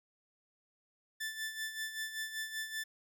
sawtooth tone with tremolo, 1760 Hz, A6, in tune, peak -32 dBFS, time 1.2-2.84 s, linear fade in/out 10 ms, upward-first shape sine, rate 5.2 Hz, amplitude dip 65%, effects none

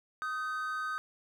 triangle tone pair together, 1249.3 / 1536 Hz, D#6 / G6, +7 / -36 cents, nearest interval major third, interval 357 cents, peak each -33 / -35 dBFS, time 0.22-0.98 s, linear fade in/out 0 ms, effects none

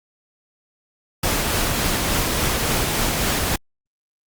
pink noise with tremolo, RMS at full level -20 dBFS, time 1.23-3.56 s, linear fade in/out 5 ms, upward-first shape triangle, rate 3.5 Hz, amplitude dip 25%, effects Opus 48 kbps

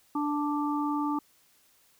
harmonic tone, 293.7 Hz, D4, in tune, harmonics 1 / 3 / 4, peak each -28 / -33 / -34 dBFS, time 0.15-1.19 s, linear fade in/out 5 ms, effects white hiss -64 dBFS RMS until 1.99 s

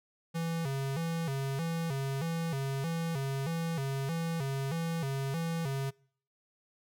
square tone with vibrato, 150.3 Hz, D3, 40 cents sharp, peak -32 dBFS, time 0.34-5.91 s, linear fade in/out 20 ms, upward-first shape square, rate 1.6 Hz, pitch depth 170 cents each way, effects noise-tail reverb RT60 0.6 s tail -26 dB re dry

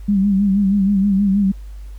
sine tone with vibrato, 198 Hz, G3, 18 cents sharp, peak -12 dBFS, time 0.08-1.52 s, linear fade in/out 10 ms, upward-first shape sine, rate 6.3 Hz, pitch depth 67 cents each way, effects added 50 Hz sine -30 dBFS peak until 1.98 s + pink hiss -54 dBFS RMS until 1.98 s

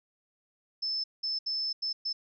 sine tone bursts at uneven times, 5260 Hz, E8, 5 cents flat, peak -29 dBFS, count 5, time 0.82-1.04 / 1.23-1.39 / 1.46-1.73 / 1.82-1.93 / 2.05-2.13 s, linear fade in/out 10 ms, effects none

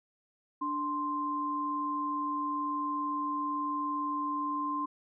sine tone pair together, 293.7 / 1046.5 Hz, D4 / C6, 0 / 0 cents, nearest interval octave + minor seventh, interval 2200 cents, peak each -36 / -31 dBFS, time 0.61-4.86 s, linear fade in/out 10 ms, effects none

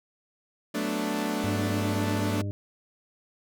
sawtooth chord, B minor seventh, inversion second, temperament equal, 185 / 220 / 246.9 / 293.7 Hz, F#3 / A3 / B3 / D4, 0 / 0 / 0 / 0 cents, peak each -32 / -27 / -32 / -27 dBFS, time 0.74-2.42 s, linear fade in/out 10 ms
harmonic tone, 100.6 Hz, G2, 45 cents sharp, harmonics 1 / 2 / 3 / 4 / 6, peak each -29 / -40 / -39 / -45 / -45 dBFS, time 1.44-2.51 s, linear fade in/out 0 ms
effects none

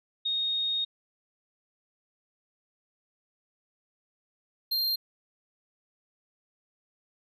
sine / square tone pair in turn, 3719 / 4189 Hz, A#7 / C8, -5 / +1 cents, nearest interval major second, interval 206 cents, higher second, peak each -26 dBFS, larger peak neither, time 0.25-0.85 / 4.71-4.96 s, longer first, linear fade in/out 10 ms, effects none

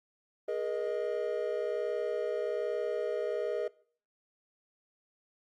triangle chord, Ab suspended second, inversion none, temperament equal with one note detuned, 415.3 / 476.5 / 622.3 Hz, Ab4 / Bb4 / Eb5, 0 / +38 / 0 cents, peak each -33 dBFS, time 0.48-3.68 s, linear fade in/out 5 ms, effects noise-tail reverb RT60 0.5 s tail -22 dB re dry + Opus 32 kbps

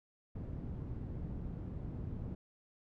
white low-pass noise, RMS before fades -42 dBFS, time 0.35-2.35 s, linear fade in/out 5 ms, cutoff 150 Hz, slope 12 dB/octave, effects none

